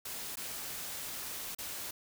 white noise with dropouts, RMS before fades -41 dBFS, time 0.05-1.91 s, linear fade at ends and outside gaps 5 ms, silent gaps 0.357-0.37 / 1.549-1.585 s, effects none

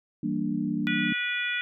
sine chord, E half-diminished seventh, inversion none, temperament equal, 164.81 / 196 / 233.1 / 293.7 Hz, E3 / G3 / Bb3 / D4, 0 / 0 / 0 / 0 cents, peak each -34 / -31 / -30 / -30 dBFS, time 0.23-1.13 s, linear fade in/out 5 ms
harmonic tone, 487.6 Hz, B4, 22 cents flat, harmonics 3 / 4 / 5 / 6 / 7, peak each -31 / -32 / -31 / -42 / -35 dBFS, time 0.87-1.61 s, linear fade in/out 0 ms
effects none

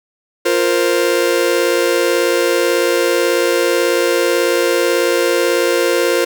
45% pulse chord, F suspended fourth, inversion none, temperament just, 349.2 / 465.6 / 523.8 Hz, F4 / Bb4 / C5, 0 / -2 / +2 cents, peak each -17 dBFS, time 0.45-6.25 s, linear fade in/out 10 ms, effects 8-bit

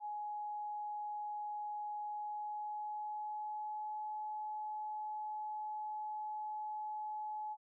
sine tone with pitch glide, 838 to 851.7 Hz, G#5 to G#5, +15 to +43 cents, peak -39 dBFS, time 0-7.57 s, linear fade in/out 50 ms, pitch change +28 cents, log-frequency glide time 2.02-4.04 s, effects none

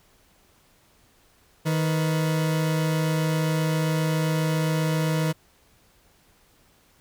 40% pulse tone pair together, 157.21 / 499.1 Hz, D#3 / B4, +18 / +18 cents, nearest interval octave + minor sixth, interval 2000 cents, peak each -21 / -31 dBFS, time 1.65-5.33 s, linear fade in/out 20 ms, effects pink hiss -60 dBFS RMS until 7 s

